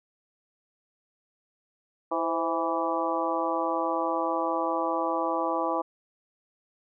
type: harmonic tone with a mistuned harmonic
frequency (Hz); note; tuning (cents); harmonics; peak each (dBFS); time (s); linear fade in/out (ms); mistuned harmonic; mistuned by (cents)
164.81; E3; 0; 2 / 3 / 4 / 5 / 6 / 7; -32 / -32 / -32 / -32 / -32 / -32; 2.11-5.82; 10; 3; +67
effects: none